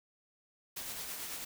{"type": "noise with tremolo", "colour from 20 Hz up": "white", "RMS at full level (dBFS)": -40, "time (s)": [0.76, 1.45], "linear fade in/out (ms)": 10, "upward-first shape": "triangle", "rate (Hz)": 9.1, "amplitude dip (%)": 40, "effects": []}